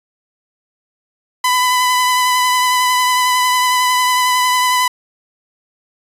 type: tone with vibrato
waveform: sawtooth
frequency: 1001 Hz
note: B5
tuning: 23 cents sharp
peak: -8 dBFS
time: 1.44-4.88 s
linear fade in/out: 5 ms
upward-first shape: triangle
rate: 11 Hz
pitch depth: 20 cents each way
effects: resampled to 32000 Hz